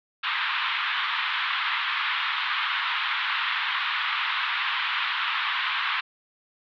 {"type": "band-pass noise", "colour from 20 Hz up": "pink", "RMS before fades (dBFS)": -27, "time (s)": [0.23, 6.01], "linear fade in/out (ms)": 10, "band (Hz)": [1000, 3700], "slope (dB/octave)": 48, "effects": []}